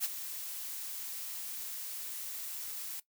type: noise with ADSR envelope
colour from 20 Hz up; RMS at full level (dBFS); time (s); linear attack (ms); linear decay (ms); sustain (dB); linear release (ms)
blue; -30; 0-3; 43; 25; -11; 5
effects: noise-tail reverb RT60 0.1 s tail -17 dB re dry